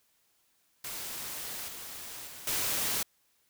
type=noise with level steps; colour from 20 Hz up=white; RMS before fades=-39 / -43 / -46 / -31 dBFS; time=0.84-3.03 s; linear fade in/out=5 ms; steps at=1.68 / 2.27 / 2.47 s; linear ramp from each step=5 ms; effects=white hiss -71 dBFS RMS until 3.49 s

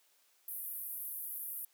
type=band-pass noise; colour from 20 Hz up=white; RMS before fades=-42 dBFS; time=0.48-1.65 s; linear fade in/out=2 ms; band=11000 to 15000 Hz; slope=48 dB/octave; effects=white hiss -70 dBFS RMS until 1.73 s + high-pass 400 Hz 12 dB/octave

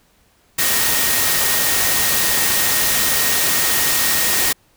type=tone in noise; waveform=sine; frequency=1864.7 Hz; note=A#6; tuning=in tune; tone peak=-26 dBFS; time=0.58-4.53 s; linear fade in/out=10 ms; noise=white; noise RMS=-17 dBFS; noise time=0.58-4.53 s; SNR=-12 dB; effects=pink hiss -57 dBFS RMS until 4.76 s

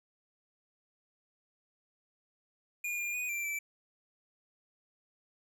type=tone with pitch steps; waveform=square; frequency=2428 / 2407 / 2474 / 2357 / 2324 Hz; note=D#7 / D7 / D#7 / D7 / D7; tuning=-43 / +42 / -10 / +6 / -19 cents; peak=-34 dBFS; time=2.84-3.59 s; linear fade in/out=5 ms; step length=150 ms; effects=none

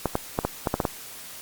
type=clicks; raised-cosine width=1 ms; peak=-8 dBFS; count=8; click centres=0.057 / 0.154 / 0.389 / 0.45 / 0.672 / 0.741 / 0.802 / 0.852 s; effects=white hiss -41 dBFS RMS until 1.41 s + Opus 48 kbps

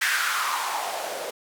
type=noise with band-pass filter sweep; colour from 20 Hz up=blue; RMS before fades=-27 dBFS; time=0.01-1.31 s; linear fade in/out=10 ms; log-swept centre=1800 to 490 Hz; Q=3.9; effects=none

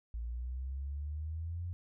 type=exponential sweep; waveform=sine; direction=up; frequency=56.4 to 89.5 Hz; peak=-36 dBFS; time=0.14-1.73 s; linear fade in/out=0 ms; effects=none

